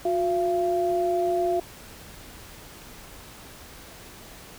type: tone pair together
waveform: sine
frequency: 360 / 681.9 Hz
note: F#4 / F5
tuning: -47 / -42 cents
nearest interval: major seventh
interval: 1105 cents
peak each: -24 dBFS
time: 0.05-1.6 s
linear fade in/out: 5 ms
effects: pink hiss -45 dBFS RMS until 4.58 s